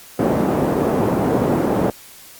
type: band-pass noise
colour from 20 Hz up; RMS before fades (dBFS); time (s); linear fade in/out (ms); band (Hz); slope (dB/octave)
pink; -18; 0.19-1.9; 2; 200 to 610; 12
effects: white hiss -42 dBFS RMS until 2.39 s + Opus 48 kbps